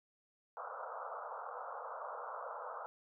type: band-pass noise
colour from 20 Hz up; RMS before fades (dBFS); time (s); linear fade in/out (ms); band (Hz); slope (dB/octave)
white; -45; 0.57-2.86; 0; 470 to 1400; 96
effects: none